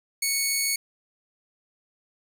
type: tone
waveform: 10% pulse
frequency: 2217 Hz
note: C#7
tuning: in tune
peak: -14 dBFS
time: 0.22-0.76 s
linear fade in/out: 5 ms
effects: none